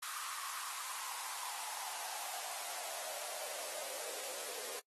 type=noise with high-pass filter sweep; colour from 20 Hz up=white; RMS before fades=-43 dBFS; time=0.02-4.8 s; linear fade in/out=10 ms; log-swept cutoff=1200 to 460 Hz; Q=5; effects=noise-tail reverb RT60 0.1 s tail -24 dB re dry + AAC 32 kbps